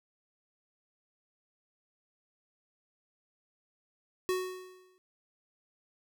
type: tone with exponential decay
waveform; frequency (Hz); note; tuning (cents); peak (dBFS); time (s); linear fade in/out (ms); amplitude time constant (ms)
square; 369.6; F#4; -2; -27; 4.29-4.98; 0; 150
effects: none